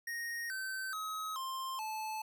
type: tone with pitch steps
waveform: square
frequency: 1864.7 / 1541.1 / 1273.6 / 1052.6 / 869.9 Hz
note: A#6 / G6 / D#6 / C6 / A5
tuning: 0 / -30 / +40 / +10 / -20 cents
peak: -38 dBFS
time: 0.07-2.22 s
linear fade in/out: 5 ms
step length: 430 ms
effects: none